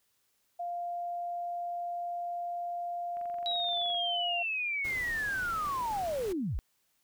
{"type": "tone", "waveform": "sine", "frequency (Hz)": 698, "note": "F5", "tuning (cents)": -1, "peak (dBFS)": -33, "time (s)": [0.59, 4.43], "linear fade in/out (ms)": 10}
{"type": "click train", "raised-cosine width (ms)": 0.5, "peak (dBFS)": -39, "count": 19, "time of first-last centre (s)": [3.17, 3.946], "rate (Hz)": 23.2}
{"type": "linear sweep", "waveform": "sine", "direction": "down", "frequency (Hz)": [3900, 31.54], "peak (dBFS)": -30, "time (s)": [3.46, 6.59], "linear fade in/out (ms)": 0}
{"type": "noise", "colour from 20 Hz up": "pink", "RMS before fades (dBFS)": -45, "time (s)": [4.84, 6.33], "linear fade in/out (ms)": 10}
{"effects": ["white hiss -74 dBFS RMS until 7.03 s"]}